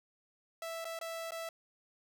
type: tone with dropouts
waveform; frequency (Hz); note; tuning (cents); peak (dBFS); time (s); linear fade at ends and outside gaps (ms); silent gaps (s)
sawtooth; 659.3; E5; 0; -35; 0.62-1.49; 2; 0.845-0.852 / 0.99-1.012 / 1.308-1.319
effects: none